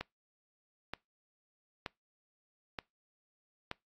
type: click train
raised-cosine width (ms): 0.3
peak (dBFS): -21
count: 5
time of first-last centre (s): 0.01-3.714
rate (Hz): 1.08
effects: noise-tail reverb RT60 0.2 s tail -23 dB re dry + AAC 64 kbps